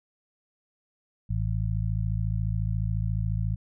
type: harmonic tone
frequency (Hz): 54.2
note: A1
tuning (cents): -25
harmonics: 1 / 2 / 3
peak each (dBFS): -29 / -27 / -33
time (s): 1.29-3.56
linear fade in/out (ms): 20
effects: none